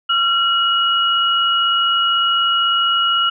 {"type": "tone pair together", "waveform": "sine", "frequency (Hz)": [1369, 2901], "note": ["F6", "F#7"], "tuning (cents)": [-35, -35], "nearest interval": "octave + minor second", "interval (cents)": 1300, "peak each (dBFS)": -16, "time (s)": [0.09, 3.3], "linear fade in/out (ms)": 10, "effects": []}